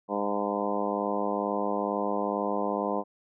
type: harmonic tone with a mistuned harmonic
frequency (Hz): 102.2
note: G#2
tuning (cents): -27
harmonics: 2 / 3 / 4 / 5 / 6 / 7 / 8 / 9 / 10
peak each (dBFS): -34 / -35 / -35 / -33 / -35 / -35 / -38 / -36 / -36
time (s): 0.08-3.04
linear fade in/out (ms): 50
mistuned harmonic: 8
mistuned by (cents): +32
effects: none